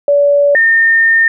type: tone pair in turn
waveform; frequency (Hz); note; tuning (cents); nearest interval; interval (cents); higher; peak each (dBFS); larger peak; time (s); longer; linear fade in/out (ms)
sine; 573 / 1819.2; D5 / A#6; -43 / -43; octave + minor sixth; 2000; second; -6; neither; 0.08-0.55 / 0.55-1.28; second; 2
effects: none